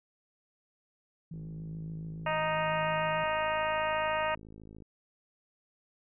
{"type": "tone with vibrato", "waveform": "sine", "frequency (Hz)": 160, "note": "D#3", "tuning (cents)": 49, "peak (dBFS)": -38, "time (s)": [1.31, 3.24], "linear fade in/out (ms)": 5, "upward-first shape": "sine", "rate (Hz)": 7.1, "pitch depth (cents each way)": 27}
{"type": "click train", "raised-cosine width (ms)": 3, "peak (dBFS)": -37, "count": 188, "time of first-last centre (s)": [1.34, 4.822], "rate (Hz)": 53.7}
{"type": "harmonic tone", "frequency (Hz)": 311.1, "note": "D#4", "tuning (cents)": 0, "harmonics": [2, 3, 4, 5, 6, 7, 8, 9], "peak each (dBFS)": [-32, -33, -36, -40, -38, -44, -41, -42], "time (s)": [2.26, 4.35], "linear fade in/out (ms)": 5}
{"effects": []}